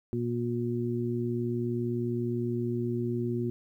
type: harmonic tone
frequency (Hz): 119.5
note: A#2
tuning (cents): +43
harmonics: 1 / 2 / 3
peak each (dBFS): -32 / -32 / -32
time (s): 0.13-3.5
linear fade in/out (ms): 0
effects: 11-bit